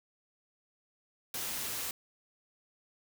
white noise, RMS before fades -37 dBFS, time 1.34-1.91 s, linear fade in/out 2 ms, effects none

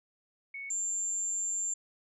sine tone pair in turn, 2217 / 7295 Hz, C#7 / A#8, 0 / -38 cents, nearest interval octave + major sixth, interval 2062 cents, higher second, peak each -38 / -30 dBFS, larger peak second, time 0.54-0.7 / 0.7-1.74 s, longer second, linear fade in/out 5 ms, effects none

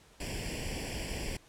pink noise with comb filter, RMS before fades -37 dBFS, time 0.2-1.37 s, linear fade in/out 5 ms, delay 0.39 ms, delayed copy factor +0.9, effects pink hiss -60 dBFS RMS until 1.48 s + low-pass 10000 Hz 12 dB/octave

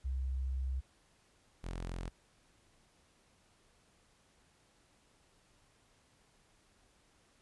sine / sawtooth tone pair in turn, 65.41 / 43.48 Hz, C2 / F1, 0 / -7 cents, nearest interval perfect fifth, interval 707 cents, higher first, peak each -33 / -35 dBFS, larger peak first, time 0.04-0.81 / 1.63-2.1 s, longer first, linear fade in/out 20 ms, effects pink hiss -69 dBFS RMS until 7.41 s + resampled to 24000 Hz

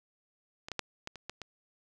clicks, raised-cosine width 0.2 ms, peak -24 / -19 / -14 / -21 / -28 / -21 / -24 dBFS, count 7, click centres 0.685 / 0.717 / 0.793 / 1.074 / 1.157 / 1.296 / 1.417 s, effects none

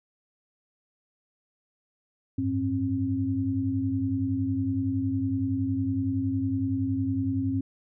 sine tone cluster, 95.3 / 106.1 / 268 Hz, G2 / G#2 / C4, -48 / +38 / +42 cents, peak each -32 / -31 / -26 dBFS, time 2.38-7.61 s, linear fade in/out 5 ms, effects none

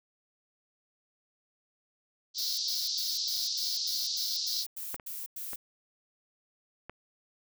pink band-pass noise, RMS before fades -33 dBFS, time 2.34-4.66 s, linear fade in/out 50 ms, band 4200 to 5500 Hz, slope 48 dB/octave
violet noise bursts, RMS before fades -39 dBFS, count 11, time 2.38-5.56 s, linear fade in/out 5 ms, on 200 ms, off 98 ms
clicks, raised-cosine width 0.5 ms, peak -21 / -31 / -27 / -26 dBFS, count 4, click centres 4.944 / 4.998 / 5.533 / 6.896 s
effects none

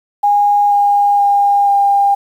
sine tone with pitch steps, 819 / 813.3 / 807.7 / 802.1 Hz, G#5 / G#5 / G#5 / G5, -24 / -36 / -48 / +40 cents, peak -8 dBFS, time 0.23-2.15 s, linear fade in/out 10 ms, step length 480 ms, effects 7-bit

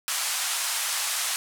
white band-pass noise, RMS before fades -28 dBFS, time 0.08-1.36 s, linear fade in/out 0 ms, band 760 to 11000 Hz, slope 24 dB/octave, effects none

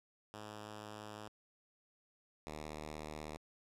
5% pulse tone pair in turn, 106.1 / 76.45 Hz, G#2 / D#2, +38 / -30 cents, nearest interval tritone, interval 568 cents, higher first, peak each -36 / -33 dBFS, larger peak second, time 0.34-1.28 / 2.47-3.37 s, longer first, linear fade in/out 0 ms, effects low-pass 10000 Hz 12 dB/octave

